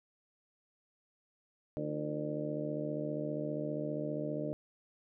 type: harmonic tone with a mistuned harmonic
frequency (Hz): 75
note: D2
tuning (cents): +37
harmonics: 2 / 3 / 4 / 5 / 6 / 7 / 8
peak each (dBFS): -41 / -45 / -39 / -47 / -43 / -44 / -40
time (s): 1.77-4.53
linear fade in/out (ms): 0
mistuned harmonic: 5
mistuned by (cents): -120
effects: none